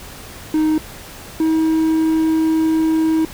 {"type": "tone pair in turn", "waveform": "triangle", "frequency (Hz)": [311.1, 319.1], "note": ["D#4", "D#4"], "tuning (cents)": [0, 44], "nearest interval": "unison", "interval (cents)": 44, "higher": "second", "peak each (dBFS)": -11, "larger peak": "neither", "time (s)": [[0.54, 0.78], [1.4, 3.25]], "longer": "second", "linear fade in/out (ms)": 2, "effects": ["pink hiss -36 dBFS RMS until 3.33 s"]}